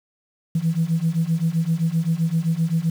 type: beating tone pair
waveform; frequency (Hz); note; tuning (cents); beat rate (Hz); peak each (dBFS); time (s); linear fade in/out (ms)
sine; 160 / 167.7; D#3 / E3; +49 / +30; 7.7; -21 / -20; 0.55-2.9; 5
effects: tanh soft clip ceiling -12 dBFS + 7-bit